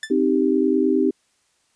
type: tone with exponential decay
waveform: sawtooth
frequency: 1760 Hz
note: A6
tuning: in tune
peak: -20 dBFS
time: 0.03-0.14 s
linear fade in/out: 2 ms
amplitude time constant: 22 ms
type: chord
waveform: sine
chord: C minor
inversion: none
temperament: equal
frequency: 261.6 / 311.1 / 392 Hz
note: C4 / Eb4 / G4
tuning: 0 / 0 / 0 cents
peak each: -20 dBFS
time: 0.1-1.11 s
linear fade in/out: 10 ms
effects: white hiss -65 dBFS RMS until 1.75 s + resampled to 22050 Hz